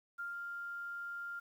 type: tone with ADSR envelope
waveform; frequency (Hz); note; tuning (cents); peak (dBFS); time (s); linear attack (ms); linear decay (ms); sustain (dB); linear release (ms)
sine; 1396.9; F6; 0; -38; 0.18-1.4; 19; 140; -2; 12
effects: 11-bit